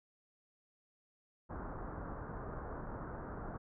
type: low-pass noise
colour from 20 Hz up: pink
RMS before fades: -44 dBFS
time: 1.49-3.58 s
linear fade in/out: 20 ms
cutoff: 1500 Hz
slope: 48 dB/octave
effects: none